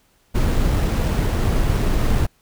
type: noise with sample-and-hold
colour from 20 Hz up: brown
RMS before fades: -18 dBFS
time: 0.34-2.27 s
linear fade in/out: 20 ms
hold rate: 11025 Hz
effects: pink hiss -60 dBFS RMS until 2.41 s